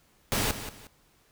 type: noise with echo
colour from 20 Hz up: pink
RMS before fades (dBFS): -27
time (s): 0.32-0.51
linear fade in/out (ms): 0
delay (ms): 180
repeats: 2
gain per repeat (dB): -11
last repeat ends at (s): 0.87
effects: pink hiss -64 dBFS RMS until 1.31 s